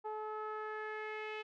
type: tone with low-pass filter sweep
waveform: sawtooth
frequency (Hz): 430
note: A4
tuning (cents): -40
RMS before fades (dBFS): -42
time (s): 0.04-1.43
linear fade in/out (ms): 20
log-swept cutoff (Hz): 960 to 2700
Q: 3.3
effects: none